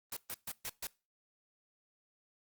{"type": "noise bursts", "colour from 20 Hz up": "white", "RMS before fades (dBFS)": -40, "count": 5, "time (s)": [0.12, 0.87], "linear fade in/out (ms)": 2, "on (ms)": 46, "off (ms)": 130, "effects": ["noise-tail reverb RT60 0.3 s tail -22 dB re dry", "Opus 24 kbps"]}